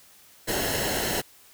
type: noise with comb filter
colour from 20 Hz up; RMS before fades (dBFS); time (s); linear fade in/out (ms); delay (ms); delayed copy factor
pink; -27; 0.47-1.22; 20; 0.84; -0.65
effects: white hiss -54 dBFS RMS until 1.53 s